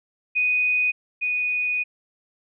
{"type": "tone pair in turn", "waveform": "sine", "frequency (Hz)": [2488, 2477], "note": ["D#7", "D#7"], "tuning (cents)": [-1, -8], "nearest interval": "unison", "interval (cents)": 7, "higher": "first", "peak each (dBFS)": [-18, -21], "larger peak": "first", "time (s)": [[0.35, 0.92], [1.21, 1.84]], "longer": "second", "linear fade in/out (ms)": 20, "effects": []}